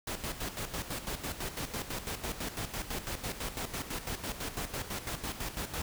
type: noise with tremolo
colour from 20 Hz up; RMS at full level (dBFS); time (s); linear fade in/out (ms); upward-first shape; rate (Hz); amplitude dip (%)
pink; -36; 0.07-5.82; 5; square; 6; 65
effects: none